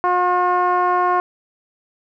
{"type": "tone with low-pass filter", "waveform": "10% pulse", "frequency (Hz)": 359, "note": "F4", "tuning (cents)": 48, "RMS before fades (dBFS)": -17, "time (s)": [0.04, 1.2], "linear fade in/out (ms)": 0, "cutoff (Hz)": 1000, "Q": 2.7, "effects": []}